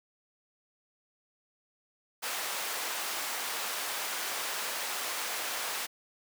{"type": "high-pass noise", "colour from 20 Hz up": "pink", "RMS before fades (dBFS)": -35, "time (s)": [2.22, 5.87], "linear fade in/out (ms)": 20, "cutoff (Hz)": 760, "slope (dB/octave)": 12, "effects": []}